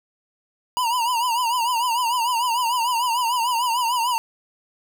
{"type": "tone with vibrato", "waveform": "square", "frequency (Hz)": 959, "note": "A#5", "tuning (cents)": 49, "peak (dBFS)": -20, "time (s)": [0.77, 4.18], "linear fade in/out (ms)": 0, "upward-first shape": "triangle", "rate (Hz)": 6.7, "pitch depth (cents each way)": 120, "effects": []}